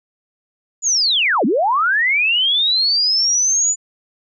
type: linear two-way sweep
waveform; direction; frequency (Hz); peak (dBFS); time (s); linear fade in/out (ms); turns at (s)
sine; down then up; 7030 to 193.2 to 7030; -13; 0.82-3.76; 50; 1.45
effects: none